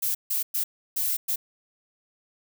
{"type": "noise bursts at uneven times", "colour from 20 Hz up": "violet", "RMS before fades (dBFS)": -26, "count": 5, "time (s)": [[0.02, 0.15], [0.3, 0.43], [0.54, 0.64], [0.96, 1.17], [1.28, 1.36]], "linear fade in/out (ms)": 10, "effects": []}